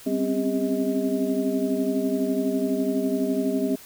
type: tone cluster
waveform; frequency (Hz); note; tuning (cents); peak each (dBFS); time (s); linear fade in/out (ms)
sine; 195.9 / 257.9 / 269.9 / 402.7 / 632; G3 / C4 / C#4 / G4 / D#5; -1 / -25 / -46 / +47 / +27; -31 / -25 / -28 / -28 / -31; 0.06-3.76; 10
effects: white hiss -46 dBFS RMS until 3.85 s